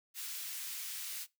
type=high-pass noise; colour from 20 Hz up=white; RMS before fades=-42 dBFS; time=0.14-1.27 s; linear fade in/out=50 ms; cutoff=1900 Hz; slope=12 dB/octave; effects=noise-tail reverb RT60 0.2 s tail -20 dB re dry